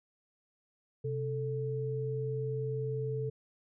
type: tone pair together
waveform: sine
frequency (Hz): 130.44 / 440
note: C3 / A4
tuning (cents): -5 / 0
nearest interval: octave + major sixth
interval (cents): 2105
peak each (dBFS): -34 / -35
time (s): 1.04-3.3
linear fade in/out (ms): 10
effects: none